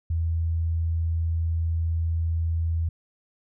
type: tone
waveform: sine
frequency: 82.41 Hz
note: E2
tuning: in tune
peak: -22 dBFS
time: 0.1-2.89 s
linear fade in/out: 5 ms
effects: none